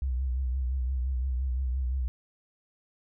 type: tone with vibrato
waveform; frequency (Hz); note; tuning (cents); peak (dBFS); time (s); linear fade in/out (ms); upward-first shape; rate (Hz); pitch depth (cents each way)
sine; 64.1; C2; -35; -26; 0.02-2.08; 0; triangle; 5.8; 94
effects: none